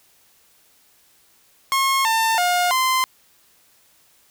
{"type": "tone with pitch steps", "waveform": "sawtooth", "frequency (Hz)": [1080, 897, 713, 1037], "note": ["C#6", "A5", "F5", "C6"], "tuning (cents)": [-45, 33, 36, -16], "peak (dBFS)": -13, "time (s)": [1.72, 3.04], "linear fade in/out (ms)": 0, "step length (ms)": 330, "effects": ["white hiss -57 dBFS RMS until 4.3 s"]}